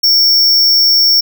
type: tone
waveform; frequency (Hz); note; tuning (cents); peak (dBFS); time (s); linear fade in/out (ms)
square; 5470; F8; -37; -7; 0.03-1.21; 10
effects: none